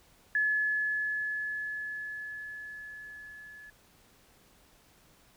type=tone with level ramp; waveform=sine; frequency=1711 Hz; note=A6; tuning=49 cents flat; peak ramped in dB=-24 to -47 dBFS; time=0.35-3.7 s; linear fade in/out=2 ms; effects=pink hiss -62 dBFS RMS until 5.36 s